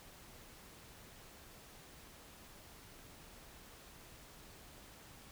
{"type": "silence", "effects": ["pink hiss -57 dBFS RMS until 5.31 s"]}